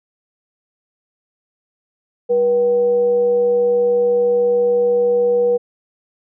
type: tone with frequency modulation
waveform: sine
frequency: 483.1 Hz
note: B4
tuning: 38 cents flat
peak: -12 dBFS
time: 2.29-5.58 s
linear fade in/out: 20 ms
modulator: 285 Hz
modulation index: 0.2
effects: none